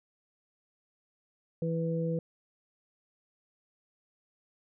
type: harmonic tone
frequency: 164.81 Hz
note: E3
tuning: in tune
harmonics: 1 / 2 / 3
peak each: -30 / -40 / -33 dBFS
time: 1.62-2.19 s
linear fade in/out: 2 ms
effects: none